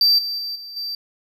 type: tone with level steps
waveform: triangle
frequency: 4669 Hz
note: D8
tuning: 11 cents flat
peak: -11 / -22 / -24 / -32 / -24 dBFS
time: 0.01-0.95 s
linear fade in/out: 2 ms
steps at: 0.18 / 0.38 / 0.55 / 0.76 s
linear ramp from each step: 10 ms
effects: none